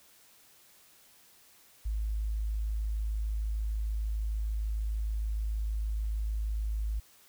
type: tone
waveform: sine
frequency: 53.3 Hz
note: G#1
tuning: 46 cents sharp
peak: -29 dBFS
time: 1.85-7 s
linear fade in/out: 10 ms
effects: white hiss -60 dBFS RMS until 7.28 s